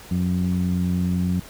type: tone with low-pass filter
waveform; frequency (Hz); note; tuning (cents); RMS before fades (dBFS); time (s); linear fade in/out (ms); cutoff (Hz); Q
15% pulse; 89.9; F#2; -49; -22; 0.11-1.4; 5; 180; 2.4
effects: pink hiss -43 dBFS RMS until 1.49 s